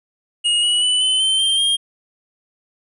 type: tone with pitch steps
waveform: square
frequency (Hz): 2871 / 2926 / 2983 / 3040 / 3098 / 3158 / 3219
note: F7 / F#7 / F#7 / F#7 / G7 / G7 / G7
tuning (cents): +47 / -20 / +13 / +46 / -21 / +12 / +45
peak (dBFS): -15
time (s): 0.44-1.77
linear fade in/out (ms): 20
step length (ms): 190
effects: resampled to 24000 Hz